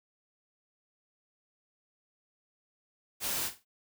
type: noise with echo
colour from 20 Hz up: white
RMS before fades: -33 dBFS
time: 3.2-3.51 s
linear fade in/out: 50 ms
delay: 47 ms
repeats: 3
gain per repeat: -12 dB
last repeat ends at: 3.651 s
effects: none